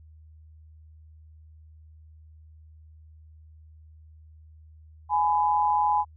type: tone pair together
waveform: sine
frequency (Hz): 836.9 / 1000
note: G#5 / B5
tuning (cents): +13 / +21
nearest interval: minor third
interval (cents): 308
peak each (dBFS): -22 / -24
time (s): 5.09-6.05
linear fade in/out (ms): 50
effects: added 78 Hz sine -48 dBFS peak until 6.16 s